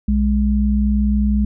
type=tone pair together; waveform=sine; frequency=61.75 / 207.7 Hz; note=B1 / G#3; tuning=0 / 0 cents; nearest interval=octave + major sixth; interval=2100 cents; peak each=-16 dBFS; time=0.08-1.45 s; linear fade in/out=5 ms; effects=none